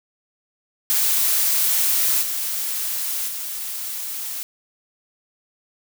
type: noise with level steps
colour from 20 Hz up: blue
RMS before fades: -19 / -25 / -29 dBFS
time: 0.9-4.43 s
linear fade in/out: 0 ms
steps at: 2.21 / 3.27 s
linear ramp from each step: 20 ms
effects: none